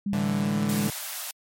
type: tone with pitch glide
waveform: sine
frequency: 201 to 206.8 Hz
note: G3 to G#3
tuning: +44 to -7 cents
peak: -24 dBFS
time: 0.06-0.88 s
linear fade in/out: 5 ms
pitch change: +49 cents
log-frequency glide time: 0.41-0.52 s
type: chord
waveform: sawtooth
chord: A suspended fourth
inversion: none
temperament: equal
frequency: 110 / 146.83 / 164.81 Hz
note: A2 / D3 / E3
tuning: 0 / 0 / 0 cents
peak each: -30 / -26 / -29 dBFS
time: 0.13-0.9 s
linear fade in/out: 0 ms
type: high-pass noise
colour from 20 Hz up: white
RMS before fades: -34 dBFS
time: 0.69-1.31 s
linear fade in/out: 2 ms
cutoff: 570 Hz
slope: 96 dB/octave
effects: MP3 64 kbps